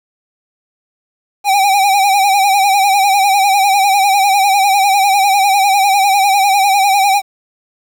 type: tone with vibrato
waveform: square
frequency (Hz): 791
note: G5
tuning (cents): +15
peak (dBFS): -9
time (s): 1.44-7.22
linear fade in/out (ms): 50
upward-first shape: sine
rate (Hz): 10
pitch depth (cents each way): 74
effects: 7-bit